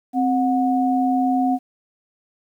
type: tone pair together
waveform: sine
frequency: 261.6 / 729.7 Hz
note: C4 / F#5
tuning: 0 / -24 cents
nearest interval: octave + tritone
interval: 1776 cents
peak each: -18 / -20 dBFS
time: 0.13-1.59 s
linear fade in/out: 50 ms
effects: 9-bit